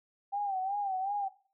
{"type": "tone with vibrato", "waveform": "sine", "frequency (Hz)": 784, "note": "G5", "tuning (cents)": 0, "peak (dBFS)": -30, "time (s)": [0.32, 1.29], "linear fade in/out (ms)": 20, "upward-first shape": "sine", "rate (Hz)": 2.7, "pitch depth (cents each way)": 87, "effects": ["noise-tail reverb RT60 0.4 s tail -17 dB re dry"]}